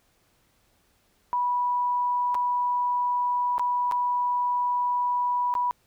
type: tone with dropouts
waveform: sine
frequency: 980 Hz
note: B5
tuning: 14 cents flat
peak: -22 dBFS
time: 1.33-5.71 s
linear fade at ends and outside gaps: 0 ms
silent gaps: 2.345-2.351 / 3.581-3.595 / 3.913-3.921 / 5.54-5.552 s
effects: pink hiss -66 dBFS RMS until 5.86 s